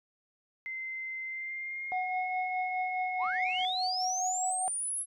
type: tone with pitch glide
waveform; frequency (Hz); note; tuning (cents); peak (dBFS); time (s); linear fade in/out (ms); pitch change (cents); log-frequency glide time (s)
sine; 2073 to 2171; C7 to C#7; -17 to -37; -35; 0.66-3.65; 0; +80; 1.25-2.25
type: tone with tremolo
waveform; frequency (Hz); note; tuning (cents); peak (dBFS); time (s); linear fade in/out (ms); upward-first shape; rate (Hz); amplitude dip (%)
sine; 740; F#5; 0; -28; 1.92-4.68; 0; triangle; 4.8; 50
type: linear sweep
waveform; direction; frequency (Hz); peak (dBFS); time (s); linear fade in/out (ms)
sine; up; 790 to 11070; -31; 3.18-5.06; 50
effects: tanh soft clip ceiling -20 dBFS